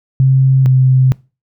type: tone pair in turn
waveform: sine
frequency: 132.8 / 130.14 Hz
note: C3 / C3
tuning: +26 / -9 cents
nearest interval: unison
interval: 35 cents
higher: first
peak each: -6 dBFS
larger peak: neither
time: 0.2-0.66 / 0.66-1.12 s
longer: neither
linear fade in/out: 0 ms
effects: noise-tail reverb RT60 0.3 s tail -23 dB re dry